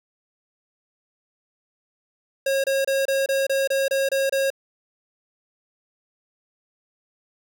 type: tone bursts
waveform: square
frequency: 543 Hz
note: C#5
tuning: 36 cents flat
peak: -20 dBFS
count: 10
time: 2.46-4.503 s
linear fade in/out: 5 ms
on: 180 ms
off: 27 ms
effects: none